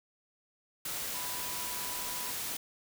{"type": "tone in noise", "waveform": "sine", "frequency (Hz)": 987.8, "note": "B5", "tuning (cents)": 0, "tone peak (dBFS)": -45, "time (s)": [1.14, 2.31], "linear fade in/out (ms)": 5, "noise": "white", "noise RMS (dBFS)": -37, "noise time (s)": [0.85, 2.57], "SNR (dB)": -11, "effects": []}